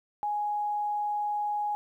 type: tone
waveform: sine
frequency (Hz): 832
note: G#5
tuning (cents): +3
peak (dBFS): -27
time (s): 0.23-1.75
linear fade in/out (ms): 0
effects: 11-bit